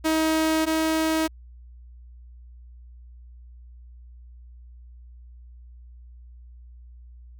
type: tone pair in turn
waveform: sawtooth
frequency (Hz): 317.3 / 318.5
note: D#4 / D#4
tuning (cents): +34 / +41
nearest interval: unison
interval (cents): 7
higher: second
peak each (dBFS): -16 / -17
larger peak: first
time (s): 0.04-0.66 / 0.66-1.28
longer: neither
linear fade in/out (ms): 20
effects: added 60 Hz sine -43 dBFS peak until 7.39 s